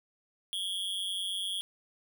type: tone with amplitude modulation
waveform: square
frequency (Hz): 3289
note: G#7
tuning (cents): -18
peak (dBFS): -29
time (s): 0.53-1.61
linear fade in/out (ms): 0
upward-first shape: sine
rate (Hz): 189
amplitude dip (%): 85
effects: none